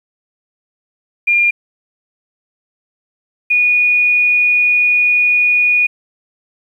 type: tone pair in turn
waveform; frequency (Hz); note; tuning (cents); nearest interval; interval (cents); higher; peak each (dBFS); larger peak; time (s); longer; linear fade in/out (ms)
sine; 2406 / 2457; D7 / D#7; +41 / -22; unison; 37; second; -9; neither; 1.27-1.51 / 3.5-5.87; second; 10
effects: 8-bit